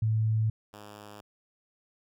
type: tone pair in turn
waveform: sine / 5% pulse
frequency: 110 / 104.03 Hz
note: A2 / G#2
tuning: 0 / +3 cents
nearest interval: minor second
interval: 97 cents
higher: first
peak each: -23 / -34 dBFS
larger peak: first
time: 0.02-0.5 / 0.73-1.21 s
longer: neither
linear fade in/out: 5 ms
effects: none